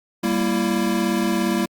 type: chord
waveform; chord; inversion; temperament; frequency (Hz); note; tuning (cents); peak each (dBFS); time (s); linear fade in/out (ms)
square; E diminished; first; equal with one note detuned; 196 / 233.1 / 335.4; G3 / Bb3 / E4; 0 / 0 / +30; -24; 0.23-1.66; 10
effects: Opus 48 kbps